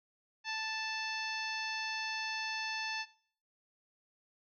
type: harmonic tone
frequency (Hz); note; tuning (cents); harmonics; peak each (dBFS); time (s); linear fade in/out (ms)
880; A5; 0; 1 / 2 / 3 / 4 / 5 / 6 / 7; -42 / -40 / -41 / -46 / -44 / -47 / -51; 0.44-3.06; 50
effects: noise-tail reverb RT60 0.5 s tail -19 dB re dry